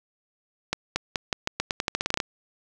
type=accelerating click train; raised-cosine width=0.2 ms; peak=-7 dBFS; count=16; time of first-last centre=0.73-2.202 s; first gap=230 ms; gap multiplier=0.86; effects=none